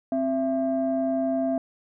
sine tone pair together, 263.6 / 667.7 Hz, C4 / E5, +13 / +22 cents, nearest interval octave + major third, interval 1609 cents, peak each -24 dBFS, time 0.12-1.58 s, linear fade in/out 2 ms, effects tanh soft clip ceiling -16 dBFS

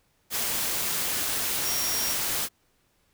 sine tone in noise, 5610 Hz, F8, 7 cents sharp, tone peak -30 dBFS, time 1.62-2.16 s, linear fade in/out 50 ms, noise white, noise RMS -28 dBFS, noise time 0.3-2.49 s, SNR -5 dB, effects pink hiss -68 dBFS RMS until 3.13 s

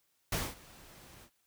pink noise with ADSR envelope, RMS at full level -32 dBFS, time 0.32-1.3 s, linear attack 4 ms, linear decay 220 ms, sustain -23 dB, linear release 68 ms, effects white hiss -75 dBFS RMS until 1.46 s

